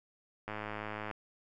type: click train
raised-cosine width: 0.5 ms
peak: -24 dBFS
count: 68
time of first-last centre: 0.48-1.112 s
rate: 106 Hz
effects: none